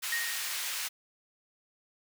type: high-pass noise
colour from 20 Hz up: pink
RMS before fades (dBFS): -35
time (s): 0.02-0.89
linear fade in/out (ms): 20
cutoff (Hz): 1900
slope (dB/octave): 12
type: tone with exponential decay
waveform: sine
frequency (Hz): 1864.7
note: A#6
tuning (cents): 0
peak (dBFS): -28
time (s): 0.12-0.81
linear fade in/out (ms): 5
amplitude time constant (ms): 150
effects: none